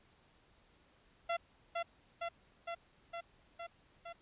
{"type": "tone with echo", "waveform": "sawtooth", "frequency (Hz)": 680, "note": "F5", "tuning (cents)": -46, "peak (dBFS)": -29, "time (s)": [1.29, 1.37], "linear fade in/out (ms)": 10, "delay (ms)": 460, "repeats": 6, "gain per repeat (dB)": -2, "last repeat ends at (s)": 4.13, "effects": ["pink hiss -68 dBFS RMS until 4.21 s", "resampled to 8000 Hz"]}